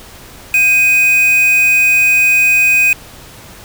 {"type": "tone with quantisation", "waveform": "triangle", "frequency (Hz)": 2500, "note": "D#7", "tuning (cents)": 8, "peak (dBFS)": -6, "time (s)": [0.54, 2.93], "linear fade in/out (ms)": 2, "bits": 3, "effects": ["pink hiss -36 dBFS RMS until 3.64 s"]}